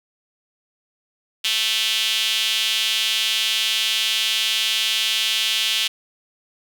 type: tone with high-pass filter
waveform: sawtooth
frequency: 220 Hz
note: A3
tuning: in tune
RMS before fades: -21 dBFS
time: 1.44-5.88 s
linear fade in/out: 10 ms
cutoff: 3100 Hz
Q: 3.9
effects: none